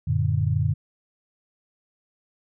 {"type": "chord", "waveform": "sine", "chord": "Gb augmented", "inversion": "none", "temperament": "equal with one note detuned", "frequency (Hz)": [92.5, 114.61, 146.83], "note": ["Gb2", "Bb2", "D3"], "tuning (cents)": [0, -29, 0], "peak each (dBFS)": -24, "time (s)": [0.07, 0.74], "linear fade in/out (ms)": 10, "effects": []}